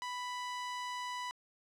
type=tone; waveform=sawtooth; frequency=990 Hz; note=B5; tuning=4 cents sharp; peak=-34 dBFS; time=0.02-1.31 s; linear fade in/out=0 ms; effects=low-pass 7000 Hz 12 dB/octave + 11-bit